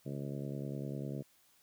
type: harmonic tone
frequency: 70 Hz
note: C#2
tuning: 18 cents sharp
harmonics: 2 / 3 / 4 / 5 / 6 / 7 / 8 / 9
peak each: -40 / -44 / -46 / -48 / -50 / -51 / -52 / -53 dBFS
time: 0.05-1.23 s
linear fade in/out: 20 ms
effects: white hiss -68 dBFS RMS until 1.62 s